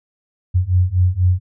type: beating tone pair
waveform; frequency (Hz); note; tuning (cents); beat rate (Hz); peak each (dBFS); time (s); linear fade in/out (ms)
sine; 88.8 / 92.9; F2 / F#2; +29 / +7; 4.1; -16 / -15; 0.54-1.4; 20
effects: none